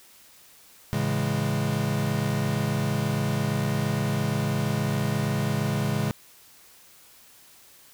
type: chord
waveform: square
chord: A major seventh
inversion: none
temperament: equal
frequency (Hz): 110 / 138.59 / 164.81 / 207.7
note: A2 / C#3 / E3 / G#3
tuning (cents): 0 / 0 / 0 / 0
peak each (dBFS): -31 / -28 / -33 / -30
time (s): 0.93-6.11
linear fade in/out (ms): 0
effects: white hiss -53 dBFS RMS until 7.93 s